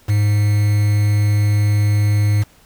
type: tone with quantisation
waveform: triangle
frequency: 103.9 Hz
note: G#2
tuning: 1 cent sharp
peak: -10 dBFS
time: 0.08-2.44 s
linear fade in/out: 20 ms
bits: 5
effects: pink hiss -51 dBFS RMS until 2.65 s